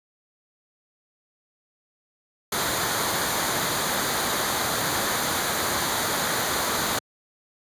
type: noise with comb filter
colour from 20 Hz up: pink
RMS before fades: -25 dBFS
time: 2.52-6.99 s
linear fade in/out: 5 ms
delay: 0.37 ms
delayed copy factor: -0.55
effects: high-pass 100 Hz 12 dB/octave + resampled to 32000 Hz